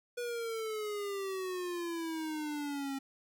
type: exponential sweep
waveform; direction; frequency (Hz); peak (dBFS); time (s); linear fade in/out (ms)
square; down; 487.6 to 269.7; -36; 0.17-2.99; 10
effects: none